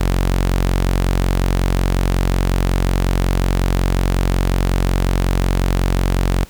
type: tone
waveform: sawtooth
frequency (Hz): 45.48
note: F#1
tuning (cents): -29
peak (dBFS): -10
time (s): 0-6.45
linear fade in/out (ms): 10
effects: pink hiss -44 dBFS RMS until 6.49 s